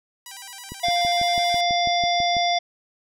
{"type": "tone with vibrato", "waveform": "5% pulse", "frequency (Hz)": 874, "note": "A5", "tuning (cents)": -12, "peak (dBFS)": -25, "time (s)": [0.26, 1.61], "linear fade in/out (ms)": 2, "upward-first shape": "square", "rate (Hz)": 9.3, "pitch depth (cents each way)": 190}
{"type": "click train", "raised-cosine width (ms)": 3, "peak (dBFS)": -22, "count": 11, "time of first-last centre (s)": [0.72, 2.367], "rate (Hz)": 6.07}
{"type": "harmonic tone", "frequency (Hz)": 698.5, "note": "F5", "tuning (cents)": 0, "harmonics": [1, 3, 5, 7, 8], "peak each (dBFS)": [-20, -28, -26, -31, -33], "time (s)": [0.83, 2.59], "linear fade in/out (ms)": 10}
{"effects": []}